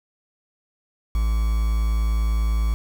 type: tone with quantisation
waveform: triangle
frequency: 55 Hz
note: A1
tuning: in tune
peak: -16 dBFS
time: 1.15-2.74 s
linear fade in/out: 0 ms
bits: 6
effects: none